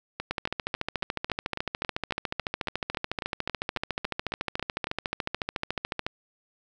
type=two click trains; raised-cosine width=0.3 ms; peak=-12 / -15 dBFS; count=81 / 18; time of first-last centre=0.31-6.065 / 0.2-4.87 s; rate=13.9 / 3.64 Hz; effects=none